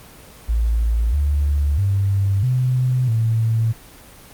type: tone with pitch steps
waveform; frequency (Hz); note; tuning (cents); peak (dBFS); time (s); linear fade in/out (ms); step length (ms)
sine; 56.4 / 72.2 / 98.4 / 127.1 / 112.8; A1 / D2 / G2 / C3 / A2; +44 / -29 / +7 / -50 / +44; -15; 0.48-3.73; 20; 650
effects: pink hiss -43 dBFS RMS until 4.33 s + Opus 24 kbps